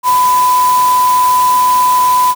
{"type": "tone in noise", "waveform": "sine", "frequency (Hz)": 1000, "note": "B5", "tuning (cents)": 21, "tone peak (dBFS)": -7, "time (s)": [0.03, 2.35], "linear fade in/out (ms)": 50, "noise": "white", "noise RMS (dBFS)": -22, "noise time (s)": [0.03, 2.35], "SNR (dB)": 12, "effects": []}